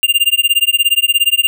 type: tone with tremolo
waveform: square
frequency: 2800 Hz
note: F7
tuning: 4 cents sharp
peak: -7 dBFS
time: 0.03-1.47 s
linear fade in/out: 0 ms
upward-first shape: sine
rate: 17 Hz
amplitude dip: 100%
effects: none